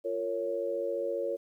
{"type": "chord", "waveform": "sine", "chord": "Bb minor", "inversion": "second", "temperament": "equal with one note detuned", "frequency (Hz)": [349.2, 459.7, 554.4], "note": ["F4", "Bb4", "Db5"], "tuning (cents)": [0, -24, 0], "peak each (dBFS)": [-37, -34, -32], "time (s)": [0.04, 1.37], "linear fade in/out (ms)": 20, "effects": ["11-bit"]}